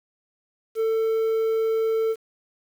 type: tone with quantisation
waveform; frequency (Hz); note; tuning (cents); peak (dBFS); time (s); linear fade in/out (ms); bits
triangle; 445.9; A4; +23; -18; 0.75-2.16; 50; 8
effects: none